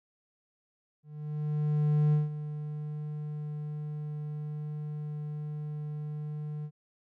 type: tone with ADSR envelope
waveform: triangle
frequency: 150.1 Hz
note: D3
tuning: 38 cents sharp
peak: -19 dBFS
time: 1.03-6.71 s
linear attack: 1100 ms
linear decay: 160 ms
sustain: -13 dB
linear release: 64 ms
effects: none